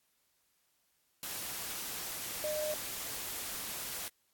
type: tone in noise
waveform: sine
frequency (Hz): 608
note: D#5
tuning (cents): -40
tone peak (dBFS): -33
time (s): 2.44-2.74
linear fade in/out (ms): 0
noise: white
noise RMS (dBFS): -40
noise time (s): 1.23-4.08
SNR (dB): +4
effects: white hiss -75 dBFS RMS until 4.33 s + AAC 64 kbps